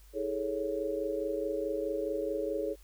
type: chord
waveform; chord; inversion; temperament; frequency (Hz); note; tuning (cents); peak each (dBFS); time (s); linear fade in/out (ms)
sine; A major seventh; second; equal with one note detuned; 322.5 / 415.3 / 440 / 554.4; E4 / G#4 / A4 / C#5; -38 / 0 / 0 / 0; -38 / -35 / -37 / -35; 0.13-2.76; 50
effects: added 50 Hz sine -53 dBFS peak until 2.83 s + white hiss -63 dBFS RMS until 2.83 s